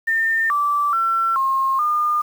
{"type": "tone with pitch steps", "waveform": "sine", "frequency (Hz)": [1807, 1164, 1350, 1071, 1211], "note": ["A6", "D6", "E6", "C6", "D#6"], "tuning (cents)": [46, -16, 41, 40, -47], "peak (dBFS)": -16, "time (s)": [0.07, 2.22], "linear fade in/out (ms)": 10, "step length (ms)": 430, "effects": ["7-bit"]}